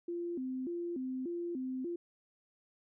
sine tone with vibrato, 298.8 Hz, D4, 30 cents sharp, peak -35 dBFS, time 0.08-1.96 s, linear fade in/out 5 ms, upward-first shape square, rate 1.7 Hz, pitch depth 250 cents each way, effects none

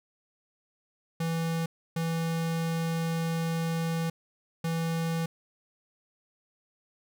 square tone bursts at uneven times, 164.8 Hz, E3, in tune, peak -28 dBFS, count 3, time 1.2-1.66 / 1.96-4.1 / 4.64-5.26 s, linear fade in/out 5 ms, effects none

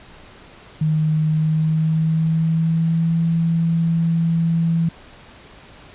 sine tone with pitch glide, 155.56 to 165.76 Hz, D#3 to E3, 0 to +10 cents, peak -15 dBFS, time 0.81-4.89 s, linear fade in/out 5 ms, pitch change +110 cents, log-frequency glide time 1.27-3.19 s, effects pink hiss -44 dBFS RMS until 5.94 s + resampled to 8000 Hz

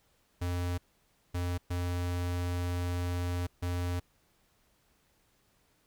square tone bursts at uneven times, 88.4 Hz, F2, 22 cents sharp, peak -31 dBFS, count 4, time 0.41-0.78 / 1.34-1.58 / 1.7-3.47 / 3.62-4 s, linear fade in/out 10 ms, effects pink hiss -70 dBFS RMS until 5.86 s

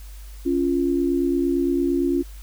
sine tone pair together, 277.2 / 346 Hz, C#4 / F4, 0 / -16 cents, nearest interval major third, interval 384 cents, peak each -21 dBFS, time 0.45-2.23 s, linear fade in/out 20 ms, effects added 50 Hz sine -36 dBFS peak until 2.42 s + white hiss -50 dBFS RMS until 2.42 s

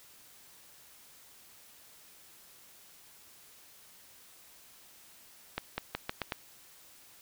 accelerating click train, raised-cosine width 0.3 ms, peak -16 dBFS, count 6, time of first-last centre 5.58-6.322 s, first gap 200 ms, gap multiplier 0.85, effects white hiss -57 dBFS RMS until 7.21 s

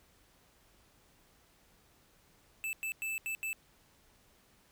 square tone bursts at uneven times, 2635 Hz, E7, 1 cent flat, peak -35 dBFS, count 5, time 2.64-2.73 / 2.83-2.92 / 3.02-3.18 / 3.26-3.35 / 3.43-3.53 s, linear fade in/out 0 ms, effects pink hiss -66 dBFS RMS until 4.71 s

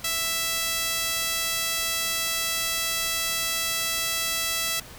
sawtooth tone with high-pass filter, 660 Hz, E5, 2 cents sharp, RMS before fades -27 dBFS, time 0.04-4.8 s, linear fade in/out 5 ms, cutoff 2600 Hz, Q 0.59, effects pink hiss -44 dBFS RMS until 4.98 s

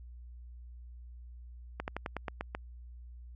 slowing click train, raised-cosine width 0.5 ms, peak -20 dBFS, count 8, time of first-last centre 1.8-2.549 s, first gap 79 ms, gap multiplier 1.1, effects added 60 Hz sine -46 dBFS peak until 3.35 s

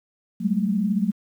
sine tone cluster, 187.3 / 203.2 / 220.4 Hz, F#3 / G#3 / A3, +21 / -38 / +3 cents, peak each -24 dBFS, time 0.4-1.12 s, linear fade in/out 20 ms, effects 9-bit

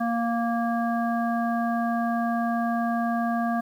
harmonic tone, 233.1 Hz, A#3, in tune, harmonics 1 / 3 / 5 / 7, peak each -25 / -27 / -33 / -35 dBFS, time 0-3.61 s, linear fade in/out 10 ms, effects 9-bit

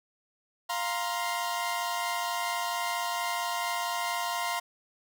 sawtooth chord, F suspended fourth, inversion none, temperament equal with one note detuned, 698.5 / 942.1 / 1046.5 Hz, F5 / Bb5 / C6, 0 / +18 / 0 cents, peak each -30 dBFS, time 0.69-4.6 s, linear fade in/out 10 ms, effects none

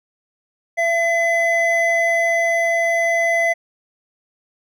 triangle tone pair together, 673.5 / 2021 Hz, E5 / B6, +37 / +39 cents, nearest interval octave + perfect fifth, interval 1902 cents, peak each -16 dBFS, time 0.77-3.54 s, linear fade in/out 20 ms, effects none

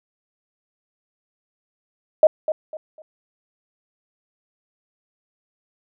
sine tone with echo, 622.3 Hz, D#5, in tune, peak -7 dBFS, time 2.23-2.27 s, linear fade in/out 2 ms, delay 250 ms, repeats 3, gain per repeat -11 dB, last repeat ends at 3.02 s, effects none

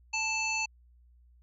harmonic tone, 880 Hz, A5, in tune, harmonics 1 / 3 / 5 / 7 / 8, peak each -36 / -30 / -39 / -39 / -42 dBFS, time 0.13-0.66 s, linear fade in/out 10 ms, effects added 60 Hz sine -57 dBFS peak until 1.42 s

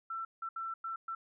sine tone bursts at uneven times, 1340 Hz, E6, 28 cents sharp, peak -36 dBFS, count 5, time 0.1-0.25 / 0.42-0.49 / 0.56-0.74 / 0.84-0.96 / 1.08-1.15 s, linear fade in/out 5 ms, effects none

